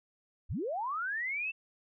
sine linear sweep, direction up, 32.06 to 2700 Hz, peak -32 dBFS, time 0.49-1.52 s, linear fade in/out 20 ms, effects none

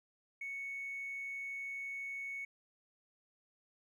sine tone with hard clipping, 2217 Hz, C#7, in tune, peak -40 dBFS, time 0.41-2.45 s, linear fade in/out 5 ms, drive 1 dB, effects none

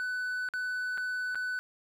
triangle tone with dropouts, 1497 Hz, F#6, 20 cents sharp, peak -29 dBFS, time 0-1.59 s, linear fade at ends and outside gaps 0 ms, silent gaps 0.488-0.537 / 0.975-0.98 / 1.347-1.355 s, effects none

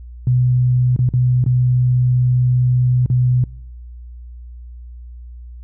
sine tone with dropouts, 125.1 Hz, B2, 23 cents sharp, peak -11 dBFS, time 0.27-3.44 s, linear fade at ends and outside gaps 2 ms, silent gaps 0.963-0.99 / 1.09-1.137 / 1.441-1.462 / 3.061-3.1 s, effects noise-tail reverb RT60 0.8 s tail -25 dB re dry + added 60 Hz sine -32 dBFS peak until 5.63 s

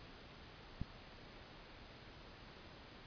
click, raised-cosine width 5 ms, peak -28 dBFS, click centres 0.816 s, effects pink hiss -56 dBFS RMS until 3.06 s + resampled to 11025 Hz

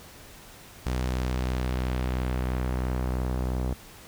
sawtooth tone with low-pass filter sweep, 63 Hz, B1, 35 cents sharp, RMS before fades -28 dBFS, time 0.86-3.74 s, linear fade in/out 5 ms, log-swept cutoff 9200 to 830 Hz, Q 0.78, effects pink hiss -48 dBFS RMS until 4.07 s

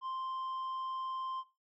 triangle tone with tanh clipping, 1046.5 Hz, C6, in tune, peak -37 dBFS, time 0.01-1.44 s, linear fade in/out 50 ms, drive 9 dB, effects noise-tail reverb RT60 0.3 s tail -17 dB re dry + MP3 32 kbps

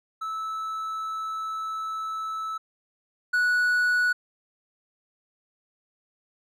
triangle tone pair in turn, 1308 / 1470.8 Hz, E6 / F#6, -14 / -11 cents, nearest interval major second, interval 203 cents, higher second, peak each -27 / -18 dBFS, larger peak second, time 0.21-2.58 / 3.33-4.13 s, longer first, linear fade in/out 10 ms, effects none

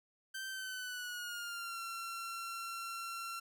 sawtooth tone with pitch glide, 1555 to 1361.5 Hz, G6 to F6, -14 to -44 cents, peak -37 dBFS, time 0.34-3.4 s, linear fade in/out 10 ms, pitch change -230 cents, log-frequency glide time 0.49-1.8 s, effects none

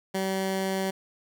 15% pulse tone, 191.4 Hz, G3, 41 cents flat, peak -20 dBFS, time 0.14-0.91 s, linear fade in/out 10 ms, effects none

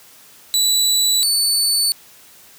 25% pulse tone pair in turn, 3951 / 4490 Hz, B7 / C#8, 0 / +21 cents, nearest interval major second, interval 221 cents, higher second, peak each -10 dBFS, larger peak neither, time 0.54-1.23 / 1.23-1.92 s, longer neither, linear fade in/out 0 ms, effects white hiss -46 dBFS RMS until 2.58 s + high-pass 60 Hz 12 dB/octave

